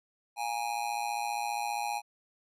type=tone with amplitude modulation; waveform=square; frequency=824 Hz; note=G#5; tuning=14 cents flat; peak=-28 dBFS; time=0.36-2.02 s; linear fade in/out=50 ms; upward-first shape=sine; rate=115 Hz; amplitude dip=85%; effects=resampled to 32000 Hz